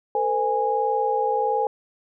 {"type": "tone cluster", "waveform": "sine", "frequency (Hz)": [449.7, 511, 826], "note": ["A4", "C5", "G#5"], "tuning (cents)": [38, -41, -10], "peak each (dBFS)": [-25, -26, -22], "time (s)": [0.15, 1.67], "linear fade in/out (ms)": 2, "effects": []}